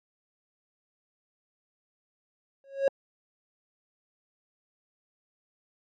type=tone with exponential growth; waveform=triangle; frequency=548 Hz; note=C#5; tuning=20 cents flat; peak=-15 dBFS; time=2.64-2.88 s; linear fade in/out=1 ms; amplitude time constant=51 ms; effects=MP3 32 kbps